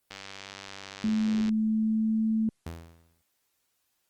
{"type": "click train", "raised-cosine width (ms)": 0.2, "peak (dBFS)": -23, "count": 136, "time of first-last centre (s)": [0.11, 1.492], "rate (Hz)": 97.7}
{"type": "tone with pitch glide", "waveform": "sine", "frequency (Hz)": [217.3, 220.5], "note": ["A3", "A3"], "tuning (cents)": [-21, 4], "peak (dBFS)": -23, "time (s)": [1.04, 2.49], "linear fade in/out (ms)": 2, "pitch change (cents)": 25, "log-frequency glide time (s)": [1.41, 2.26]}
{"type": "tone with exponential decay", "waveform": "sawtooth", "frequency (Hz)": 83.3, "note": "E2", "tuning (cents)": 19, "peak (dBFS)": -30, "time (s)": [2.66, 3.22], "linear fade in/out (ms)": 5, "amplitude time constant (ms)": 120}
{"effects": ["white hiss -75 dBFS RMS until 4.09 s", "Opus 24 kbps"]}